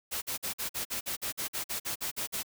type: noise bursts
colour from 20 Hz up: white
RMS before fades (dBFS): -34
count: 15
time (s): 0.11-2.432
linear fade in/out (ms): 20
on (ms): 110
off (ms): 48
effects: none